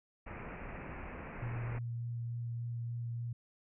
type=low-pass noise; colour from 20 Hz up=pink; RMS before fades=-45 dBFS; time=0.26-1.79 s; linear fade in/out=10 ms; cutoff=2600 Hz; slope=96 dB/octave
type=tone with vibrato; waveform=sine; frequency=118 Hz; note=A#2; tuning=22 cents sharp; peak=-36 dBFS; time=1.42-3.33 s; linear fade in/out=5 ms; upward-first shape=sine; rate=3.4 Hz; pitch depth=10 cents each way
effects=none